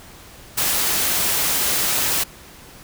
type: noise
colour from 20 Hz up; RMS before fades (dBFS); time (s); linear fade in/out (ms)
white; -20; 0.57-2.24; 10
effects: pink hiss -43 dBFS RMS until 2.83 s